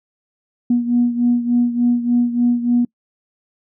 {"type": "beating tone pair", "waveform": "sine", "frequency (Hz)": [240.3, 243.7], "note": ["B3", "B3"], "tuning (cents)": [-47, -23], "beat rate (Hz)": 3.4, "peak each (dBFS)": [-14, -19], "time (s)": [0.7, 2.85], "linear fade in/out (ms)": 5, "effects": ["noise-tail reverb RT60 0.1 s tail -26 dB re dry", "tanh soft clip ceiling -6 dBFS"]}